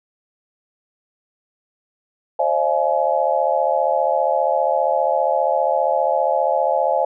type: tone cluster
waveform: sine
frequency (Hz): 532 / 607 / 682 / 845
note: C5 / D#5 / F5 / G#5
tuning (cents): +29 / -43 / -41 / +30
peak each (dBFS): -21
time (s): 2.39-7.05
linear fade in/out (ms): 5
effects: none